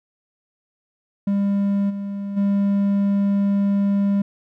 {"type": "tone with level steps", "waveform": "triangle", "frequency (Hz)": 200, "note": "G3", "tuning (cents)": 35, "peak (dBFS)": [-15, -23, -14], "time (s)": [1.27, 4.22], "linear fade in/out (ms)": 5, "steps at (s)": [1.89, 2.36], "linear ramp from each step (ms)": 20, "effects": []}